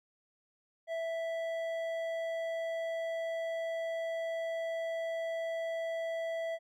sine tone with hard clipping, 659.3 Hz, E5, in tune, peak -35 dBFS, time 0.87-6.59 s, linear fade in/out 50 ms, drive 8 dB, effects none

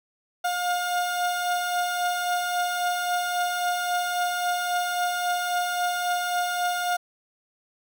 30% pulse beating tone pair, 709 / 712.7 Hz, F5 / F5, +26 / +35 cents, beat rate 3.7 Hz, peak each -30 / -22 dBFS, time 0.44-6.97 s, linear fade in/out 10 ms, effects none

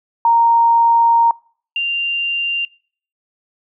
sine tone pair in turn, 929 / 2784 Hz, A#5 / F7, -6 / -6 cents, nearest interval octave + perfect fifth, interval 1900 cents, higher second, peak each -9 / -16 dBFS, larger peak first, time 0.25-1.31 / 1.76-2.65 s, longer first, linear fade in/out 2 ms, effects noise-tail reverb RT60 0.5 s tail -25 dB re dry

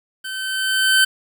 25% pulse tone with level ramp, 1538 Hz, G6, 33 cents flat, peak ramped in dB -24 to -7 dBFS, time 0.24-1.05 s, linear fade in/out 10 ms, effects 8-bit

